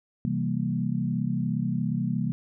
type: chord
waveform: sine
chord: C dominant seventh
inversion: none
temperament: equal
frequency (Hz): 130.81 / 164.81 / 196 / 233.1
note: C3 / E3 / G3 / Bb3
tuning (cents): 0 / 0 / 0 / 0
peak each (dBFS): -30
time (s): 0.25-2.32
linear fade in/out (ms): 0
effects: none